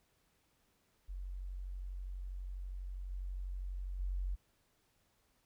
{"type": "tone with level steps", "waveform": "sine", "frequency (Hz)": 46.13, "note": "F#1", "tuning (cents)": -4, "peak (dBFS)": [-40, -38, -34], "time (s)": [1.08, 4.36], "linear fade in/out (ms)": 20, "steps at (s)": [3.1, 3.99], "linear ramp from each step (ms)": 10, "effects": ["pink hiss -75 dBFS RMS until 5.45 s"]}